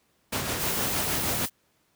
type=noise with tremolo; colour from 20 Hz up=pink; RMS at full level=-27 dBFS; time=0.32-1.46 s; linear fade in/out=10 ms; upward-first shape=triangle; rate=6.4 Hz; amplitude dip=45%
type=noise; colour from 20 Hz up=blue; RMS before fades=-31 dBFS; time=0.57-1.5 s; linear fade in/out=50 ms
effects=pink hiss -68 dBFS RMS until 1.95 s + high-pass 80 Hz 12 dB/octave

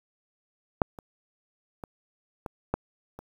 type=clicks; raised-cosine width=1 ms; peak=-6 / -27 / -23 / -20 / -11 / -27 dBFS; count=6; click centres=0.818 / 0.988 / 1.838 / 2.462 / 2.74 / 3.19 s; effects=8-bit

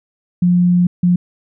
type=tone bursts at uneven times; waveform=sine; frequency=177.3 Hz; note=F3; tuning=26 cents sharp; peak=-9 dBFS; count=2; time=0.42-0.87 / 1.03-1.16 s; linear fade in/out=5 ms; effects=none

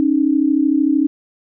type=tone pair together; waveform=sine; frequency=274.1 / 307.3 Hz; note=C#4 / D#4; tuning=-19 / -21 cents; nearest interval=major second; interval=198 cents; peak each=-15 dBFS; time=0-1.07 s; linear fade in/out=0 ms; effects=none

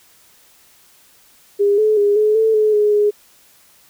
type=tone with pitch steps; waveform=sine; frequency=405.2 / 430.1 / 408.5 / 426.5 / 442.9 / 428.5 / 418.5 / 415.8 Hz; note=G#4 / A4 / G#4 / G#4 / A4 / A4 / G#4 / G#4; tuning=-43 / -39 / -29 / +46 / +11 / -46 / +13 / +2 cents; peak=-11 dBFS; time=1.59-3.11 s; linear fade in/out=20 ms; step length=190 ms; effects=white hiss -51 dBFS RMS until 3.89 s

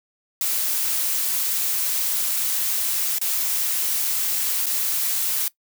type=noise with dropouts; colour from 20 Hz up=blue; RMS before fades=-23 dBFS; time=0.41-5.48 s; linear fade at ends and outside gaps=1 ms; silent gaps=3.184-3.214 / 4.659-4.666 s; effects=noise-tail reverb RT60 0.1 s tail -19 dB re dry

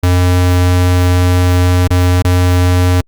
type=tone with dropouts; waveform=square; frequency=89.8 Hz; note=F2; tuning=49 cents sharp; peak=-8 dBFS; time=0.03-3.01 s; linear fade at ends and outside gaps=5 ms; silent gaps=1.875-1.905 / 2.222-2.247 s; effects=Opus 48 kbps

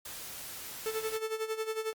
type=noise; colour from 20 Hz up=white; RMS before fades=-43 dBFS; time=0.05-1.17 s; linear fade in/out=5 ms
type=tone with tremolo; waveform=45% pulse; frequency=440 Hz; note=A4; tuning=in tune; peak=-30 dBFS; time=0.86-1.93 s; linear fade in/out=0 ms; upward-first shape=sine; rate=11 Hz; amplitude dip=75%
effects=Opus 48 kbps

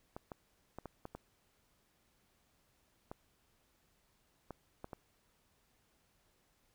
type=clicks; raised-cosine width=1 ms; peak=-30 dBFS; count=10; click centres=0.165 / 0.318 / 0.786 / 0.857 / 1.054 / 1.15 / 3.115 / 4.507 / 4.844 / 4.932 s; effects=pink hiss -74 dBFS RMS until 6.74 s

